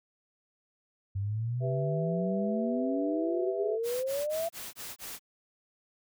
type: exponential sweep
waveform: sine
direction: up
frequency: 96 to 680 Hz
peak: -29 dBFS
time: 1.15-4.49 s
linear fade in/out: 10 ms
type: chord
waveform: sine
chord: E minor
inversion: first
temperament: equal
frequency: 392 / 493.9 / 659.3 Hz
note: G4 / B4 / E5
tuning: 0 / 0 / 0 cents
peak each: -36 / -36 / -34 dBFS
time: 1.6-3.79 s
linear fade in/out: 50 ms
type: noise bursts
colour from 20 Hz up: white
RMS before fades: -41 dBFS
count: 6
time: 3.83-5.195 s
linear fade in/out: 50 ms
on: 210 ms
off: 21 ms
effects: none